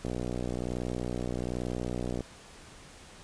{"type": "click train", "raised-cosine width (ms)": 2, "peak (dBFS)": -20, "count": 133, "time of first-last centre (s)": [0.05, 2.207], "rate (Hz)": 61.2, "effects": ["pink hiss -51 dBFS RMS until 3.23 s", "resampled to 22050 Hz"]}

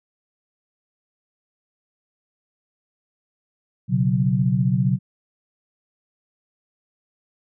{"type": "chord", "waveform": "sine", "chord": "B suspended second", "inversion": "none", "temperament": "equal", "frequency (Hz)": [123.47, 138.59, 185], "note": ["B2", "C#3", "F#3"], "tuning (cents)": [0, 0, 0], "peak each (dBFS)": -21, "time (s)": [3.88, 4.99], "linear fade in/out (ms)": 50, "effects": []}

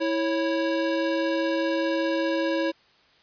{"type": "tone pair together", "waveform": "square", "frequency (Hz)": [327.6, 551], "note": ["E4", "C#5"], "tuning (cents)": [-11, -11], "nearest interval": "major sixth", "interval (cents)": 900, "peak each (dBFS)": [-26, -27], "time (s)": [0, 2.72], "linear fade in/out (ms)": 20, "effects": ["white hiss -59 dBFS RMS until 3.22 s", "resampled to 11025 Hz"]}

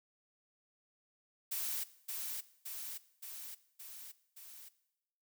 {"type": "noise with echo", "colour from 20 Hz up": "blue", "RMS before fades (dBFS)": -38, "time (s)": [1.51, 1.84], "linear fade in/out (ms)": 10, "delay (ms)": 570, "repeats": 5, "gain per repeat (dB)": -3, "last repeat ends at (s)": 4.69, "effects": ["noise-tail reverb RT60 0.9 s tail -18 dB re dry"]}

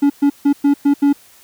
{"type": "tone bursts at uneven times", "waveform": "triangle", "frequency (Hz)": 284, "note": "C#4", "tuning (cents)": 42, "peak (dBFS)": -7, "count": 6, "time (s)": [[0.02, 0.1], [0.22, 0.3], [0.45, 0.53], [0.64, 0.74], [0.85, 0.94], [1.02, 1.13]], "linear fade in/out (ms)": 10, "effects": ["white hiss -47 dBFS RMS until 1.43 s"]}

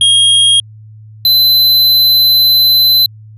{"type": "tone pair in turn", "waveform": "square", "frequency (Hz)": [3258, 4040], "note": ["G#7", "B7"], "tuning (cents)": [-34, 39], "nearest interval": "major third", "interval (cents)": 373, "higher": "second", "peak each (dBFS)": -6, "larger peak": "neither", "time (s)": [[0.01, 0.6], [1.25, 3.06]], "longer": "second", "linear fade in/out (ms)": 2, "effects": ["added 108 Hz sine -32 dBFS peak until 3.37 s", "resampled to 32000 Hz"]}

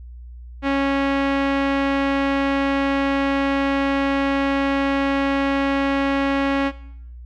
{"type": "tone with low-pass filter", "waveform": "sawtooth", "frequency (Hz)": 275.9, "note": "C#4", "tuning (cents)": -8, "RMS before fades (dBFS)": -20, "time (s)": [0.62, 6.72], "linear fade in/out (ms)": 50, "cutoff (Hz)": 2500, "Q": 1.3, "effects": ["noise-tail reverb RT60 0.7 s tail -17 dB re dry", "added 60 Hz sine -35 dBFS peak until 7.25 s"]}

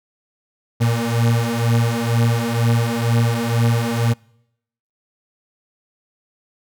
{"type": "beating tone pair", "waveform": "35% pulse", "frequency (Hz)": [115.8, 117.9], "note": ["A#2", "A#2"], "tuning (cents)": [-11, 20], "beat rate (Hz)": 2.1, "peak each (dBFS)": -17, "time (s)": [0.8, 4.14], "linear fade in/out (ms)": 20, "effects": ["noise-tail reverb RT60 0.8 s tail -26 dB re dry"]}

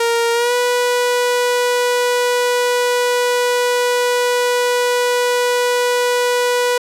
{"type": "tone with pitch glide", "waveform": "sawtooth", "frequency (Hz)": [466.2, 490.5], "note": ["A#4", "B4"], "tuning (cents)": [0, -12], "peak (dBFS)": -10, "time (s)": [0, 6.78], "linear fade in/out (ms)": 5, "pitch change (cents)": 88, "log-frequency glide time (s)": [0.33, 0.53], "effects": ["low-pass 12000 Hz 12 dB/octave"]}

